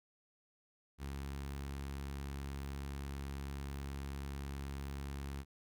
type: tone with notch filter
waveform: sawtooth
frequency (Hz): 69.3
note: C#2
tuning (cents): 0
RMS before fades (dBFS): -43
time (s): 0.98-5.45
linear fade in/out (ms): 50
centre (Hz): 570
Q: 1.9
effects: none